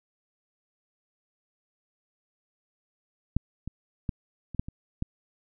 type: clicks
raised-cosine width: 5 ms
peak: -11 / -22 / -16 / -26 / -12 / -25 / -16 dBFS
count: 7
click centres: 3.366 / 3.676 / 4.092 / 4.547 / 4.595 / 4.685 / 5.024 s
effects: none